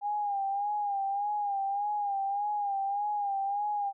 sine tone with vibrato, 809 Hz, G#5, 46 cents flat, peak -28 dBFS, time 0.01-3.93 s, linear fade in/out 50 ms, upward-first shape sine, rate 1.7 Hz, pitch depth 56 cents each way, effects none

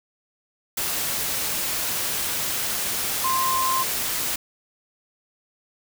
sine tone in noise, 1046.5 Hz, C6, in tune, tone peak -21 dBFS, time 3.24-3.83 s, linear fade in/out 5 ms, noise white, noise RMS -26 dBFS, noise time 0.77-4.36 s, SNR +2 dB, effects none

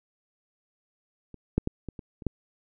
clicks, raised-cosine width 3 ms, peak -30 / -9 / -14 / -22 / -26 / -29 / -13 dBFS, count 7, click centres 1.343 / 1.58 / 1.674 / 1.887 / 1.992 / 2.222 / 2.267 s, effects none

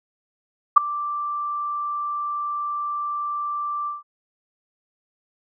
sine tone with ADSR envelope, 1174.7 Hz, D6, in tune, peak -3 dBFS, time 0.76-4.03 s, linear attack 14 ms, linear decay 6 ms, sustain -21 dB, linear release 160 ms, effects none

